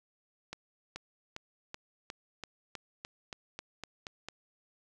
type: accelerating click train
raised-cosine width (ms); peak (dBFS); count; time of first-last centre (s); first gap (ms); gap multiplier
0.2; -23; 13; 0.53-4.286; 430; 0.94
effects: none